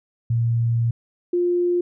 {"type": "tone pair in turn", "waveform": "sine", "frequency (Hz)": [116.54, 352.2], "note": ["A#2", "F4"], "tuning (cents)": [0, 15], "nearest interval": "octave + perfect fifth", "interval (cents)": 1915, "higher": "second", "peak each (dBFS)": [-17, -17], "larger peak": "neither", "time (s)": [[0.3, 0.91], [1.33, 1.81]], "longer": "first", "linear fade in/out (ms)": 5, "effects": []}